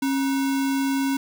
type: tone with sample-and-hold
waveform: sine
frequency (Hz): 271.9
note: C#4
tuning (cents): -33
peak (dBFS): -20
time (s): 0.02-1.17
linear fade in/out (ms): 5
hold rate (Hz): 1225
effects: none